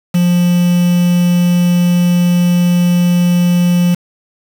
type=tone with quantisation; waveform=triangle; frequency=175.8 Hz; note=F3; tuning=12 cents sharp; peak=-6 dBFS; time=0.14-3.95 s; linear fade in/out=10 ms; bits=4; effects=none

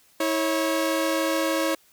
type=tone pair together; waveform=sawtooth; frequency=323.3 / 550 Hz; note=E4 / C#5; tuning=-34 / -14 cents; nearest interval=major sixth; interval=920 cents; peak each=-21 dBFS; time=0.2-1.75 s; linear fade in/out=5 ms; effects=white hiss -59 dBFS RMS until 1.92 s

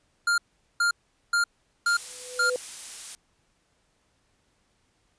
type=tone bursts; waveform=square; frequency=1401 Hz; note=F6; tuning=5 cents sharp; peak=-21 dBFS; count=5; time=0.27-2.5 s; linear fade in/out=5 ms; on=110 ms; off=420 ms
type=noise; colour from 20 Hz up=blue; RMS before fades=-36 dBFS; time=1.86-3.15 s; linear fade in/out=0 ms
type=tone with exponential growth; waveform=sine; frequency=500 Hz; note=B4; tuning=21 cents sharp; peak=-23 dBFS; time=2-2.56 s; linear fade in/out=1 ms; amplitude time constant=120 ms
effects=pink hiss -69 dBFS RMS until 5.18 s + resampled to 22050 Hz

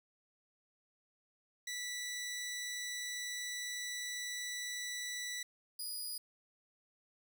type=tone pair in turn; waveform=15% pulse; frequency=1967 / 4921 Hz; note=B6 / D#8; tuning=-7 / -20 cents; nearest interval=octave + major third; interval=1587 cents; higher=second; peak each=-33 / -33 dBFS; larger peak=neither; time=1.67-5.43 / 5.79-6.18 s; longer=first; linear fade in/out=5 ms; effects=none

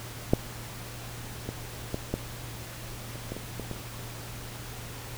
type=clicks; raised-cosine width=2 ms; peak=-6 / -19 / -16 / -14 / -27 / -20 / -22 / -21 / -22 dBFS; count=9; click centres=0.335 / 1.49 / 1.944 / 2.14 / 3.156 / 3.32 / 3.366 / 3.597 / 3.713 s; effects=added 117 Hz sine -42 dBFS peak until 5.17 s + pink hiss -42 dBFS RMS until 5.17 s

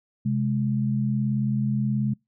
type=tone pair together; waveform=sine; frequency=130.98 / 209.6 Hz; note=C3 / G#3; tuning=+2 / +16 cents; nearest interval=minor sixth; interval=814 cents; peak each=-24 dBFS; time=0.25-2.14 s; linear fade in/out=10 ms; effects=noise-tail reverb RT60 0.2 s tail -26 dB re dry

